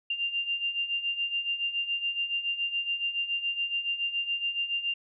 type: beating tone pair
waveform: sine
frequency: 2785 / 2792.1 Hz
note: F7 / F7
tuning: -5 / -1 cents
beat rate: 7.1 Hz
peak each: -34 / -29 dBFS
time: 0.1-4.94 s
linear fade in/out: 5 ms
effects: none